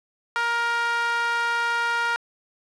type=tone with band-pass filter; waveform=5% pulse; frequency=469.7 Hz; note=A#4; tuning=13 cents sharp; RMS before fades=-24 dBFS; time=0.36-2.16 s; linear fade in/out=0 ms; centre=1200 Hz; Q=4.7; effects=resampled to 22050 Hz + 7-bit